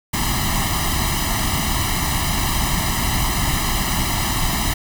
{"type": "noise with comb filter", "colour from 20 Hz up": "pink", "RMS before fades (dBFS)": -20, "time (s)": [0.13, 4.74], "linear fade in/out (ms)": 10, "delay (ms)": 1, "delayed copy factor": 0.95, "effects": []}